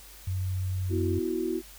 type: tone with pitch glide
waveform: sine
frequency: 93.2 to 92.02 Hz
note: F#2 to F#2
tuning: +13 to -9 cents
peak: -27 dBFS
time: 0.27-1.19 s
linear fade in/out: 5 ms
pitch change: -22 cents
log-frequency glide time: 0.83-0.97 s
type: chord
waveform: sine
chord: B suspended fourth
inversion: none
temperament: equal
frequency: 246.9 / 329.6 / 370 Hz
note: B3 / E4 / F#4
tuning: 0 / 0 / 0 cents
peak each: -35 / -30 / -30 dBFS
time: 0.89-1.62 s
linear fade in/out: 50 ms
effects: added 50 Hz sine -51 dBFS peak until 1.78 s + white hiss -50 dBFS RMS until 1.78 s